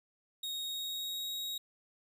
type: tone with pitch glide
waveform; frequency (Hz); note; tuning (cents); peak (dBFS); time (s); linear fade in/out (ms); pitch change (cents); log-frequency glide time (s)
40% pulse; 3751 to 3790; A#7 to A#7; +10 to +28; -35; 0.43-1.58; 5; +18; 0.63-1.3
effects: none